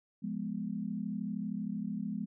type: chord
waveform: sine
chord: F diminished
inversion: none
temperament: equal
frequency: 174.61 / 207.7 / 246.9 Hz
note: F3 / Ab3 / Cb4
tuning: 0 / 0 / 0 cents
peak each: -40 / -36 / -40 dBFS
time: 0.22-2.26 s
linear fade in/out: 20 ms
effects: none